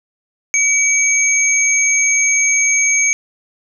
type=tone pair together; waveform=sine; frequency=2282 / 6454 Hz; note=C#7 / G8; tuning=+50 / +50 cents; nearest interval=octave + tritone; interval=1800 cents; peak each=-14 dBFS; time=0.54-3.13 s; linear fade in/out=0 ms; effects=none